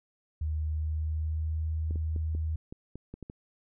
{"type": "tone with pitch glide", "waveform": "sine", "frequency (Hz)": [77.3, 79.11], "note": ["D#2", "D#2"], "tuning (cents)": [-11, 29], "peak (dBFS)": -28, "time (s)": [0.41, 2.56], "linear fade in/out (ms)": 5, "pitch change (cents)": 40, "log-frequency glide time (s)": [0.67, 1.67]}
{"type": "clicks", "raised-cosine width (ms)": 3, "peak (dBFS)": -28, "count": 9, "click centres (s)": [1.909, 1.958, 2.162, 2.35, 2.725, 2.956, 3.14, 3.227, 3.299]}
{"effects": []}